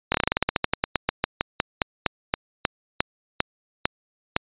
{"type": "slowing click train", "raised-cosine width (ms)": 0.3, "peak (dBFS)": -3, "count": 27, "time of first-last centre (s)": [0.12, 4.364], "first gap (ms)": 24, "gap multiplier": 1.13, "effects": ["resampled to 8000 Hz"]}